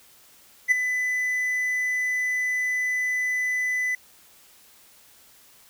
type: tone with ADSR envelope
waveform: triangle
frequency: 2000 Hz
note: B6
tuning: 21 cents sharp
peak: -11 dBFS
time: 0.68-3.95 s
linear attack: 35 ms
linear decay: 11 ms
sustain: -10 dB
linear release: 3 ms
effects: white hiss -54 dBFS RMS until 5.69 s